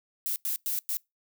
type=noise bursts at uneven times; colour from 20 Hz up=violet; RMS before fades=-30 dBFS; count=4; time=0.26-0.36 / 0.45-0.56 / 0.66-0.79 / 0.89-0.97 s; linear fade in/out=0 ms; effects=noise-tail reverb RT60 0.2 s tail -25 dB re dry